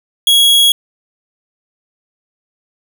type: tone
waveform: 45% pulse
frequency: 3322 Hz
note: G#7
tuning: in tune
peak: -6 dBFS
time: 0.27-0.72 s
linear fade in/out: 2 ms
effects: none